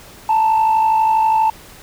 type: tone pair together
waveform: sine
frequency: 880 / 932.3 Hz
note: A5 / A#5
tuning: 0 / 0 cents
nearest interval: minor second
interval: 100 cents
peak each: -10 / -19 dBFS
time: 0.29-1.5 s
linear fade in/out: 5 ms
effects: tanh soft clip ceiling -9 dBFS + pink hiss -41 dBFS RMS until 1.82 s